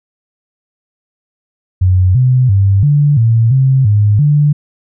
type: tone with pitch steps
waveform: sine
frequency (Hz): 92.1 / 127.5 / 98.3 / 145.7 / 114.2 / 132.9 / 104.1 / 147.2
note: F#2 / C3 / G2 / D3 / A#2 / C3 / G#2 / D3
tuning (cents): -7 / -44 / +5 / -13 / -35 / +27 / +5 / +4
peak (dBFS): -6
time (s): 1.81-4.53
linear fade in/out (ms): 10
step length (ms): 340
effects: none